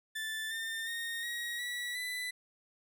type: tone with pitch steps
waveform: 30% pulse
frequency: 1760 / 1804.3 / 1849.6 / 1896.2 / 1943.8 / 1992.7 Hz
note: A6 / A6 / A#6 / A#6 / B6 / B6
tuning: 0 / +43 / -14 / +29 / -28 / +15 cents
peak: -33 dBFS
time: 0.15-2.31 s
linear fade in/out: 10 ms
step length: 360 ms
effects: none